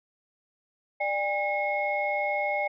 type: tone cluster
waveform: sine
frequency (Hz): 594 / 807 / 2168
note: D5 / G#5 / C#7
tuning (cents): +20 / -50 / -39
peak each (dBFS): -29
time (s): 1-2.68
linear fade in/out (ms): 10
effects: tanh soft clip ceiling -16 dBFS